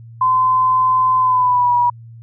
sine tone with pitch glide, 1026 to 968.4 Hz, C6 to B5, -34 to -34 cents, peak -11 dBFS, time 0.21-1.9 s, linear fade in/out 5 ms, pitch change -100 cents, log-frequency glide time 1.19-1.75 s, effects added 115 Hz sine -35 dBFS peak until 2.22 s

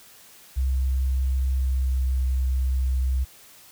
sine tone with pitch glide, 65.41 to 64.66 Hz, C2 to C2, 0 to -20 cents, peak -20 dBFS, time 0.56-3.25 s, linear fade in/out 20 ms, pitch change -20 cents, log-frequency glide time 1.59-2.05 s, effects white hiss -50 dBFS RMS until 3.71 s

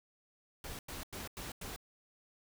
pink noise bursts, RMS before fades -44 dBFS, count 5, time 0.64-1.762 s, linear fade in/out 2 ms, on 150 ms, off 93 ms, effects none

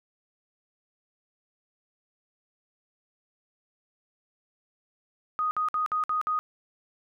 sine tone bursts, 1244.5 Hz, D#6, in tune, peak -24 dBFS, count 6, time 5.39-6.39 s, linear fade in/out 0 ms, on 120 ms, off 56 ms, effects none

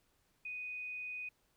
sine tone, 2489 Hz, D#7, in tune, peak -40 dBFS, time 0.45-1.29 s, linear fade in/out 5 ms, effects pink hiss -75 dBFS RMS until 1.56 s

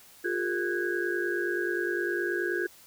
sine tone cluster, 352.7 / 402.3 / 453.2 / 1503 / 1639 Hz, F4 / G4 / A#4 / F#6 / G#6, +17 / +45 / -49 / +27 / -23 cents, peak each -30 / -35 / -39 / -36 / -32 dBFS, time 0.24-2.67 s, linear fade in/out 10 ms, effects white hiss -54 dBFS RMS until 2.86 s

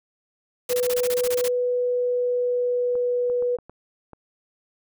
sine tone with pitch glide, 493.9 to 489.6 Hz, B4 to B4, 0 to -15 cents, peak -20 dBFS, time 0.69-3.57 s, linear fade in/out 20 ms, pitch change -15 cents, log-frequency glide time 1.39-3.42 s
white noise bursts, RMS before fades -30 dBFS, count 12, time 0.69-1.483 s, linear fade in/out 5 ms, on 45 ms, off 23 ms
clicks, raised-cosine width 1 ms, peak -28 dBFS, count 6, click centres 2.954 / 3.299 / 3.424 / 3.587 / 3.696 / 4.133 s
effects none

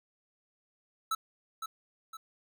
square tone with echo, 1313 Hz, E6, 7 cents flat, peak -29 dBFS, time 1.11-1.15 s, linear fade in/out 5 ms, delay 510 ms, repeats 2, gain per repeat -7 dB, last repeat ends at 2.17 s, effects none

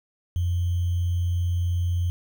sine tone with sample-and-hold, 87.7 Hz, F2, 8 cents sharp, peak -21 dBFS, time 0.36-2.1 s, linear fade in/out 0 ms, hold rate 3150 Hz, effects none

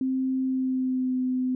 sine tone with pitch glide, 261.6 to 255.2 Hz, C4 to C4, 0 to -43 cents, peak -23 dBFS, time 0.01-1.55 s, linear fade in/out 2 ms, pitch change -43 cents, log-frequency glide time 0.44-1.18 s, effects none

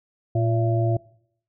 harmonic tone with a mistuned harmonic, 115.3 Hz, A#2, 19 cents flat, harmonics 1 / 3 / 5 / 6, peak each -20 / -27 / -33 / -27 dBFS, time 0.35-0.97 s, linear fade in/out 5 ms, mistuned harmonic 6, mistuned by -45 cents, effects noise-tail reverb RT60 0.7 s tail -23 dB re dry

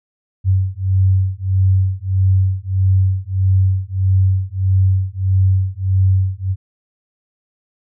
sine beating tone pair, 94.1 / 95.7 Hz, F#2 / G2, +30 / -41 cents, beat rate 1.6 Hz, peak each -15 dBFS, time 0.44-6.56 s, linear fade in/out 50 ms, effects none

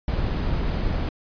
brown noise, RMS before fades -24 dBFS, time 0.08-1.09 s, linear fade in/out 2 ms, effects resampled to 11025 Hz

